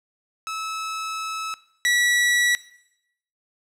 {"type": "tone pair in turn", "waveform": "sawtooth", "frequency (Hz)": [1300, 1941.3], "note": ["E6", "B6"], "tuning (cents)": [-24, -30], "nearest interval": "perfect fifth", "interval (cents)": 694, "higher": "second", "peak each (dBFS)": [-24, -14], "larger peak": "second", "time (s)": [[0.47, 1.54], [1.85, 2.55]], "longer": "first", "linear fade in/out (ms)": 0, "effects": ["noise-tail reverb RT60 0.8 s tail -18 dB re dry", "low-pass 10000 Hz 12 dB/octave"]}